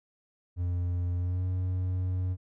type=tone with pitch glide; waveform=triangle; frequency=88.4 to 91.73 Hz; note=F2 to F#2; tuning=+22 to -14 cents; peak=-25 dBFS; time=0.56-2.37 s; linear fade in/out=50 ms; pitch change=+64 cents; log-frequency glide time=1.18-1.44 s; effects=none